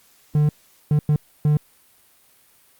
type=tone bursts at uneven times; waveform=triangle; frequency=149.7 Hz; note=D3; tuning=33 cents sharp; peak=-12 dBFS; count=4; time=0.35-0.49 / 0.91-0.99 / 1.09-1.16 / 1.45-1.57 s; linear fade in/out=2 ms; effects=white hiss -56 dBFS RMS until 2.79 s + Opus 48 kbps